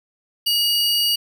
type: tone pair together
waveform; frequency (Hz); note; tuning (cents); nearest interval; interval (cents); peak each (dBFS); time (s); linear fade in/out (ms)
45% pulse; 2894 / 4615; F#7 / D8; -39 / -31; minor sixth; 808; -19; 0.46-1.16; 10
effects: none